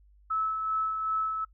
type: tone with tremolo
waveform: sine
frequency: 1302 Hz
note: E6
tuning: 22 cents flat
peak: -25 dBFS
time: 0.3-1.45 s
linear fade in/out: 10 ms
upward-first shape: sine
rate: 2.6 Hz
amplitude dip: 40%
effects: noise-tail reverb RT60 0.1 s tail -22 dB re dry + added 50 Hz sine -56 dBFS peak until 1.53 s